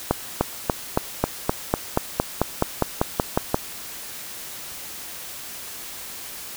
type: accelerating click train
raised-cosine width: 1 ms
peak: -3 dBFS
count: 16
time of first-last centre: 0.11-3.544 s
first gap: 300 ms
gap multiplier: 0.96
effects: white hiss -36 dBFS RMS until 6.56 s